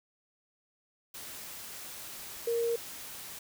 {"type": "tone in noise", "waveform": "sine", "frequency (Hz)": 466.2, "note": "A#4", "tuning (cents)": 0, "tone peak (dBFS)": -27, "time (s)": [2.47, 2.76], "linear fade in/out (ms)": 5, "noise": "white", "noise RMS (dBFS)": -44, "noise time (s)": [1.14, 3.39], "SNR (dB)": 14, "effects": []}